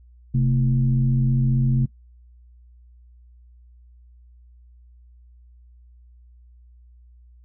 sine tone with frequency modulation, 130.81 Hz, C3, in tune, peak -16 dBFS, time 0.34-1.86 s, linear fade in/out 10 ms, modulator 95.1 Hz, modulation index 0.7, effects noise-tail reverb RT60 0.1 s tail -21 dB re dry + added 60 Hz sine -47 dBFS peak until 7.44 s

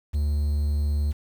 triangle tone with quantisation, 73.42 Hz, D2, in tune, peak -19 dBFS, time 0.13-1.13 s, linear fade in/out 20 ms, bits 8, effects none

